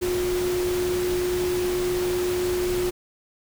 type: tone in noise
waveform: sine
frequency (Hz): 359.8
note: F#4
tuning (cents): -48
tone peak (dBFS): -22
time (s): 0.01-2.91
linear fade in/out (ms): 20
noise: pink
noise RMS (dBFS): -32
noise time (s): 0.01-2.91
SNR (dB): +7
effects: none